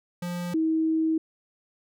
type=tone pair in turn; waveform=square / sine; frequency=175.7 / 319.8 Hz; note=F3 / D#4; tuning=+11 / +48 cents; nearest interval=minor seventh; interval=1037 cents; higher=second; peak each=-30 / -21 dBFS; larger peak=second; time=0.22-0.54 / 0.54-1.18 s; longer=second; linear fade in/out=5 ms; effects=none